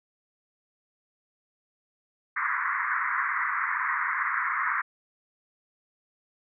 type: band-pass noise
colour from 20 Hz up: pink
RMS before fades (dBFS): -28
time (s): 2.36-4.82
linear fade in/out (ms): 10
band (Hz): 1000 to 2100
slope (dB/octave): 96
effects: none